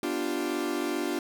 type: chord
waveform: 40% pulse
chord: G dominant seventh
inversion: first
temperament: equal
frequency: 246.9 / 293.7 / 349.2 / 392 Hz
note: B3 / D4 / F4 / G4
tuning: 0 / 0 / 0 / 0 cents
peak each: -36 / -31 / -31 / -36 dBFS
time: 0.03-1.19 s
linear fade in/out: 2 ms
effects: none